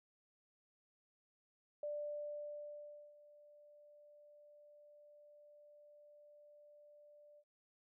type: tone with ADSR envelope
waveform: sine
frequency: 590 Hz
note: D5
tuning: 8 cents sharp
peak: -39 dBFS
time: 1.83-7.44 s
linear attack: 3 ms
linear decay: 1300 ms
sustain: -21 dB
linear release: 57 ms
effects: none